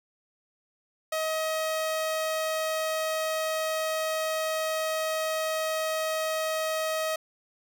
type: tone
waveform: sawtooth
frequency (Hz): 633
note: D#5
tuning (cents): +30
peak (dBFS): -23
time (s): 1.12-7.16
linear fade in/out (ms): 5
effects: none